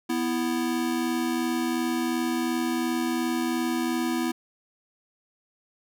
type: tone pair together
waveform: square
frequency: 247.2 / 330 Hz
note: B3 / E4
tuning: +2 / +2 cents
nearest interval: perfect fourth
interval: 500 cents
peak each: -28 dBFS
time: 0.09-4.32 s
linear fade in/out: 10 ms
effects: none